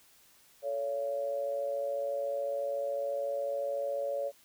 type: tone with amplitude modulation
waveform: sine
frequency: 563 Hz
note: C#5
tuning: 27 cents sharp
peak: -27 dBFS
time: 0.62-4.32 s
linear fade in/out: 50 ms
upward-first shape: sine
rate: 120 Hz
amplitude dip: 75%
effects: white hiss -62 dBFS RMS until 4.44 s